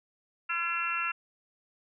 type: harmonic tone with a mistuned harmonic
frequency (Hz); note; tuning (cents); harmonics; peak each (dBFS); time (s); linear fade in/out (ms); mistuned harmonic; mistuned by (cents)
339.3; F4; -50; 3 / 4 / 5 / 6 / 7 / 8; -43 / -32 / -38 / -43 / -40 / -32; 0.49-1.12; 10; 6; +37
effects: none